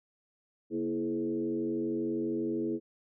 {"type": "tone with frequency modulation", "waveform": "sine", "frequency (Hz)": 329.6, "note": "E4", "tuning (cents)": 0, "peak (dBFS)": -29, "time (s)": [0.7, 2.8], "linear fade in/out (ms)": 50, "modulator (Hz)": 92.6, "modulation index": 1.1, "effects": []}